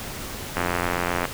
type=click train; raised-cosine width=0.5 ms; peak=-8 dBFS; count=61; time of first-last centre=0.57-1.253 s; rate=87.8 Hz; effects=pink hiss -34 dBFS RMS until 1.33 s